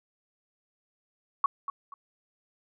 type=tone with echo; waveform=sine; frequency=1119 Hz; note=C#6; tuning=16 cents sharp; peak=-19 dBFS; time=1.44-1.46 s; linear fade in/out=2 ms; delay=240 ms; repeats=2; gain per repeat=-11 dB; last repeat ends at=1.94 s; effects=none